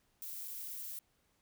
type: noise with dropouts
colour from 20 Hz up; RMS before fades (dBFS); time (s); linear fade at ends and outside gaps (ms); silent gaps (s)
violet; -44; 0.22-0.99; 0; 0.476-0.48
effects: pink hiss -75 dBFS RMS until 1.41 s